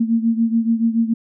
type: beating tone pair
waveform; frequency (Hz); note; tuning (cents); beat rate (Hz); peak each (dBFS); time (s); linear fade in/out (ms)
sine; 226.7 / 233.7; A#3 / A#3; -48 / +5; 7; -16 / -20; 0-1.14; 10
effects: none